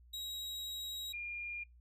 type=tone pair in turn; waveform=40% pulse / sine; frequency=3828 / 2411 Hz; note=A#7 / D7; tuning=+45 / +45 cents; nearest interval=minor sixth; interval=800 cents; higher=first; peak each=-39 / -39 dBFS; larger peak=neither; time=0.13-1.13 / 1.13-1.64 s; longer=first; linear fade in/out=10 ms; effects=noise-tail reverb RT60 0.2 s tail -26 dB re dry + added 60 Hz sine -58 dBFS peak until 1.8 s